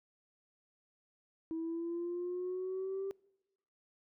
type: linear sweep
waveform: sine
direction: up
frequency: 322.8 to 392 Hz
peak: -34 dBFS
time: 1.51-3.11 s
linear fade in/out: 0 ms
effects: noise-tail reverb RT60 1.0 s tail -25 dB re dry + tanh soft clip ceiling -32 dBFS